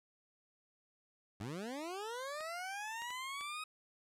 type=linear sweep; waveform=20% pulse; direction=up; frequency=90.9 to 1266 Hz; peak=-36 dBFS; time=1.4-3.64 s; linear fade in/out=5 ms
type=clicks; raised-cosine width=0.2 ms; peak=-33 dBFS; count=4; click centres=2.407 / 3.02 / 3.105 / 3.41 s
effects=low-pass 11000 Hz 12 dB/octave